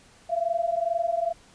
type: tone pair together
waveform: sine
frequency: 667 / 689.3 Hz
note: E5 / F5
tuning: +20 / -23 cents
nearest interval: minor second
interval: 57 cents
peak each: -26 dBFS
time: 0.29-1.33 s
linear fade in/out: 20 ms
effects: pink hiss -55 dBFS RMS until 1.54 s + resampled to 22050 Hz